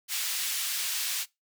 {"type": "high-pass noise", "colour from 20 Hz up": "pink", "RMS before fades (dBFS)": -31, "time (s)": [0.08, 1.26], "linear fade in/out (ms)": 50, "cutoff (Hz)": 2800, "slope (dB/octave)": 12, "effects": ["noise-tail reverb RT60 0.2 s tail -22 dB re dry"]}